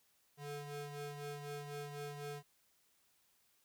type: ring-modulated tone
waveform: 30% pulse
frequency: 290 Hz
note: D4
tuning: 22 cents flat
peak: -38 dBFS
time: 0.37-2.43 s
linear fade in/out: 50 ms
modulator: 143 Hz
effects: white hiss -74 dBFS RMS until 3.64 s